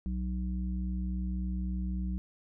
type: harmonic tone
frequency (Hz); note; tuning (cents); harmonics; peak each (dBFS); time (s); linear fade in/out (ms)
61.8; B1; +2; 1 / 3 / 5; -32 / -35 / -48; 0.06-2.18; 0
effects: none